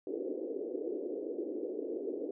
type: band-pass noise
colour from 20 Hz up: white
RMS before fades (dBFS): -38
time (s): 0.07-2.31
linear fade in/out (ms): 2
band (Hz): 290 to 480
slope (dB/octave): 48
effects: none